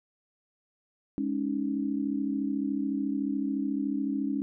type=chord; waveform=sine; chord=Ab suspended fourth; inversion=none; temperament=equal; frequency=207.7 / 277.2 / 311.1 Hz; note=Ab3 / Db4 / Eb4; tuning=0 / 0 / 0 cents; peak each=-33 / -29 / -34 dBFS; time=1.18-4.42 s; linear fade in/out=0 ms; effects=none